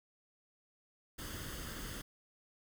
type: noise with comb filter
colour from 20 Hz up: pink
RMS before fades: -44 dBFS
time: 1.18-2.02 s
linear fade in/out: 10 ms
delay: 0.62 ms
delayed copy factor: +0.6
effects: none